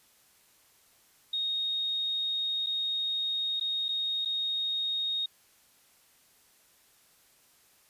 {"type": "tone with dropouts", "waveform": "sine", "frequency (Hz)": 3726, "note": "A#7", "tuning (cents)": -2, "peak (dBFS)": -28, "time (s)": [1.33, 5.26], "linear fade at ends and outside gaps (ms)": 5, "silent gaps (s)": [[2.663, 2.668], [3.599, 3.609], [3.884, 3.888], [4.25, 4.256]], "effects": ["white hiss -63 dBFS RMS until 7.89 s", "resampled to 32000 Hz"]}